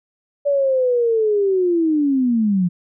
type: linear sweep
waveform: sine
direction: down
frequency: 577 to 170.7 Hz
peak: -14 dBFS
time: 0.45-2.69 s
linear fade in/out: 20 ms
effects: none